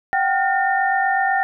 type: tone cluster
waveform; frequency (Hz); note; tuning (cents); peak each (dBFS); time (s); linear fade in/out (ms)
sine; 730 / 778 / 1420 / 1818; F#5 / G5 / F6 / A#6; -24 / -13 / +28 / -44; -27 / -18 / -27 / -21; 0.13-1.43; 0
effects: none